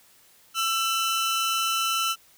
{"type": "tone pair together", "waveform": "sawtooth", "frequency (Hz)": [1339, 3006], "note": ["E6", "F#7"], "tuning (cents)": [27, 27], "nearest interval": "octave + major second", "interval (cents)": 1400, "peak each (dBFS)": [-21, -25], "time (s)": [0.54, 2.16], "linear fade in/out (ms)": 50, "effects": ["white hiss -57 dBFS RMS until 2.37 s"]}